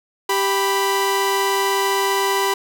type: tone pair together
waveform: sawtooth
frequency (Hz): 392 / 987.8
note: G4 / B5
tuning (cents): 0 / 0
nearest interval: octave + major third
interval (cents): 1600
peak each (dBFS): -16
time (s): 0.29-2.54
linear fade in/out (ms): 5
effects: none